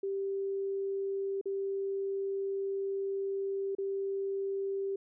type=tone with dropouts; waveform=sine; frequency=392 Hz; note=G4; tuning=in tune; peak=-31 dBFS; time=0.03-4.96 s; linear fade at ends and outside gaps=5 ms; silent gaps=1.413-1.456 / 3.751-3.783 s; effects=none